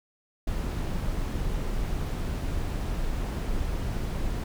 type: noise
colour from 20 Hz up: brown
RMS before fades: -29 dBFS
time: 0.47-4.44 s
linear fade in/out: 5 ms
effects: none